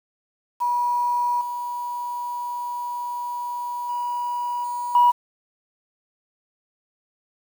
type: tone with level steps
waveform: sine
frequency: 969 Hz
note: B5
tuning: 33 cents flat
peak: -19 / -26 / -23 / -25 / -11 dBFS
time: 0.6-5.12 s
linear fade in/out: 20 ms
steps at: 1.41 / 3.89 / 4.64 / 4.95 s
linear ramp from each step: 2 ms
effects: tanh soft clip ceiling -8 dBFS + 7-bit